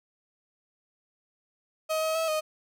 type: tone with pitch steps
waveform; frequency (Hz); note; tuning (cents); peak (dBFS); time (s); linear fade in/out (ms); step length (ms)
35% pulse; 631 / 635 / 648 / 621; D#5 / D#5 / E5 / D#5; +24 / +35 / -30 / -3; -24; 1.89-2.41; 20; 130
effects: none